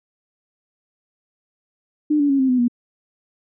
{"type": "tone with pitch steps", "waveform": "sine", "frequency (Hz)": [300.2, 287.3, 275, 263.2, 251.9, 241], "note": ["D4", "D4", "C#4", "C4", "B3", "B3"], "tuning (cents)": [38, -38, -14, 10, 34, -42], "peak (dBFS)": -14, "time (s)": [2.1, 2.682], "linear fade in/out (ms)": 10, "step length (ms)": 97, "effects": []}